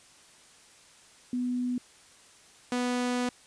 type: tone pair in turn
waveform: sine / sawtooth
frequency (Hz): 247.8 / 246.8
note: B3 / B3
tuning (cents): +6 / -1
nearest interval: unison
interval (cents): 7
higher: first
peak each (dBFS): -27 / -23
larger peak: second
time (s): 1.33-1.78 / 2.72-3.29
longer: second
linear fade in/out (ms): 2
effects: white hiss -56 dBFS RMS until 3.46 s + resampled to 22050 Hz